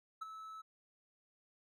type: tone with ADSR envelope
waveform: triangle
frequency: 1304 Hz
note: E6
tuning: 19 cents flat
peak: -36 dBFS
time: 0.21-0.62 s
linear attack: 12 ms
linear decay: 17 ms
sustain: -9 dB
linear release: 14 ms
effects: none